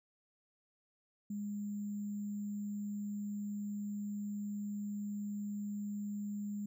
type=tone with sample-and-hold; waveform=sine; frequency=205.3 Hz; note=G#3; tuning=20 cents flat; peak=-37 dBFS; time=1.3-6.66 s; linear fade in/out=5 ms; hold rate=7350 Hz; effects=none